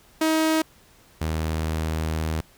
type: tone pair in turn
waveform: sawtooth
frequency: 317.2 / 79.3 Hz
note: D#4 / D#2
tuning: +33 / +33 cents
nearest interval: 2 octaves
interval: 2400 cents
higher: first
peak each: -15 / -20 dBFS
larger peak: first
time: 0.21-0.62 / 1.21-2.41 s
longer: second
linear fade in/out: 5 ms
effects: pink hiss -55 dBFS RMS until 2.57 s